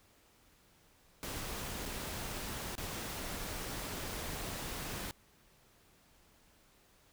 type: noise with dropouts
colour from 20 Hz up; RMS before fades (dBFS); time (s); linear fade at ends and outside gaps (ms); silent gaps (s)
pink; -41; 1.23-5.11; 0; 1.854-1.858 / 2.753-2.78
effects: pink hiss -66 dBFS RMS until 7.12 s